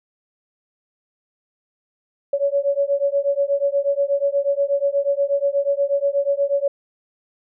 sine beating tone pair, 558 / 566.3 Hz, C#5 / C#5, +11 / +37 cents, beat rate 8.3 Hz, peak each -20 dBFS, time 2.33-6.68 s, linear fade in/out 5 ms, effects none

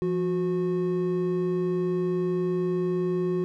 triangle tone pair together, 172 / 364.5 Hz, F3 / F#4, -26 / -26 cents, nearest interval octave + minor second, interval 1300 cents, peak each -26 / -23 dBFS, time 0.02-3.44 s, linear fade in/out 0 ms, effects none

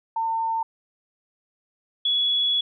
sine tone pair in turn, 903 / 3382 Hz, A5 / G#7, +45 / +31 cents, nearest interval octave + major seventh, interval 2286 cents, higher second, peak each -22 / -19 dBFS, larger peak second, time 0.16-0.63 / 2.05-2.61 s, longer second, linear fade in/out 5 ms, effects none

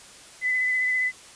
sine tone with vibrato, 2012 Hz, B6, 32 cents sharp, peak -21 dBFS, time 0.41-1.12 s, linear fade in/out 50 ms, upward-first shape sine, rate 15 Hz, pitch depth 16 cents each way, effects white hiss -47 dBFS RMS until 1.35 s + resampled to 22050 Hz

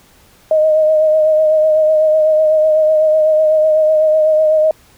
sine tone with vibrato, 622.3 Hz, D#5, in tune, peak -8 dBFS, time 0.51-4.71 s, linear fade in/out 2 ms, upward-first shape triangle, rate 8 Hz, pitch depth 33 cents each way, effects pink hiss -48 dBFS RMS until 4.97 s

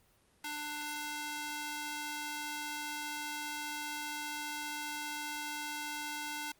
square tone with high-pass filter, 297.5 Hz, D4, 22 cents sharp, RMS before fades -40 dBFS, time 0.44-6.52 s, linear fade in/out 5 ms, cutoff 950 Hz, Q 0.59, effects pink hiss -68 dBFS RMS until 6.59 s + Opus 24 kbps

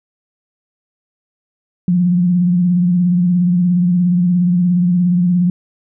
sine tone with vibrato, 177.4 Hz, F3, 27 cents sharp, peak -10 dBFS, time 1.88-5.5 s, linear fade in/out 2 ms, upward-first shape sine, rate 17 Hz, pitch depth 51 cents each way, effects none

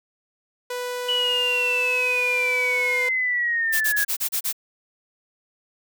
sawtooth tone with pitch glide, 493.9 to 497.6 Hz, B4 to B4, 0 to +13 cents, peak -23 dBFS, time 0.7-3.09 s, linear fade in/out 5 ms, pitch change +13 cents, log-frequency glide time 1.71-1.94 s
sine linear sweep, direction down, 2960 to 1647 Hz, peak -20 dBFS, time 1.08-4.05 s, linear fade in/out 10 ms
blue noise bursts, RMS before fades -24 dBFS, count 7, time 3.72-4.528 s, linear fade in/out 20 ms, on 88 ms, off 32 ms
effects none

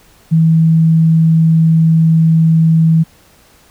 sine tone, 162 Hz, E3, 30 cents flat, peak -6 dBFS, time 0.31-3.04 s, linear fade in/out 20 ms, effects pink hiss -47 dBFS RMS until 3.7 s

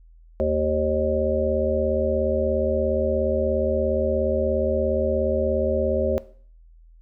harmonic tone, 77 Hz, D#2, 17 cents flat, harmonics 1 / 3 / 5 / 7 / 8, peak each -27 / -28 / -26 / -22 / -26 dBFS, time 0.4-6.18 s, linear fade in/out 0 ms, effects noise-tail reverb RT60 0.5 s tail -19 dB re dry + added 41 Hz sine -47 dBFS peak until 7.01 s

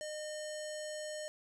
square tone with low-pass filter, 610 Hz, D#5, 34 cents flat, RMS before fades -42 dBFS, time 0.01-1.28 s, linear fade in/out 0 ms, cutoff 7800 Hz, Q 3.3, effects none

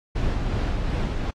brown noise with tremolo, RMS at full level -23 dBFS, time 0.15-1.31 s, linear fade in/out 10 ms, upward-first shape sine, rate 2.7 Hz, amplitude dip 30%, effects low-pass 5000 Hz 12 dB/octave + AAC 48 kbps

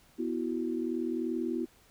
sine chord, B suspended fourth, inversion none, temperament equal, 246.9 / 329.6 / 370 Hz, B3 / E4 / F#4, 0 / 0 / 0 cents, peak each -34 / -33 / -36 dBFS, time 0.18-1.66 s, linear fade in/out 20 ms, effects pink hiss -62 dBFS RMS until 1.9 s

